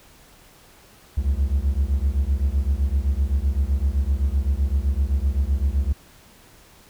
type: beating tone pair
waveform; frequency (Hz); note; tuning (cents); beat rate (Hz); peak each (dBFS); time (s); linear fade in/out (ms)
triangle; 65.41 / 73.21; C2 / D2; 0 / -5; 7.8; -19 / -20; 1.17-5.93; 10
effects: pink hiss -51 dBFS RMS until 6.89 s